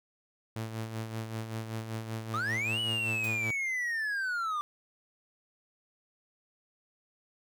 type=tone with tremolo; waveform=sawtooth; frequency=111.6 Hz; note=A2; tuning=25 cents sharp; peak=-29 dBFS; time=0.56-3.51 s; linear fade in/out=0 ms; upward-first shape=sine; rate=5.2 Hz; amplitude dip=55%
type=linear two-way sweep; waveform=triangle; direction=up then down; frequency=1174.7 to 2960 to 1174.7 Hz; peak=-28 dBFS; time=2.34-4.61 s; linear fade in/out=0 ms; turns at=2.8 s
type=noise with exponential decay; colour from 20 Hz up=white; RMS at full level=-41 dBFS; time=3.24-3.39 s; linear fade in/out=1 ms; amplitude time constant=31 ms
effects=none